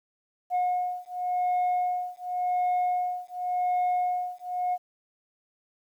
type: beating tone pair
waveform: sine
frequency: 722 / 722.9 Hz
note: F#5 / F#5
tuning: -43 / -40 cents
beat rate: 0.9 Hz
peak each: -26 dBFS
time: 0.5-4.78 s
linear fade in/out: 50 ms
effects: tanh soft clip ceiling -21 dBFS + 10-bit